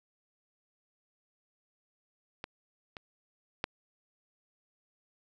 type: clicks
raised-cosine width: 0.3 ms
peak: -22 / -26 / -14 dBFS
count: 3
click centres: 2.441 / 2.968 / 3.641 s
effects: none